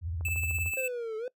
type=tone with vibrato; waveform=sine; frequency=84.4 Hz; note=E2; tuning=41 cents sharp; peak=-31 dBFS; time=0.01-0.72 s; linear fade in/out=50 ms; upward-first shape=triangle; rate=17 Hz; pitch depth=220 cents each way
type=click train; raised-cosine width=1 ms; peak=-34 dBFS; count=8; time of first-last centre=0.21-0.736 s; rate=13.3 Hz
type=tone with tremolo; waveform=square; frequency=2630 Hz; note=E7; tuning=5 cents flat; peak=-29 dBFS; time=0.25-0.88 s; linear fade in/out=2 ms; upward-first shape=sine; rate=17 Hz; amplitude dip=50%
type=linear two-way sweep; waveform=triangle; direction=down then up; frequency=531 to 429.6 to 515 Hz; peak=-30 dBFS; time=0.77-1.28 s; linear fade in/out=2 ms; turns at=1.17 s
effects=noise-tail reverb RT60 0.1 s tail -22 dB re dry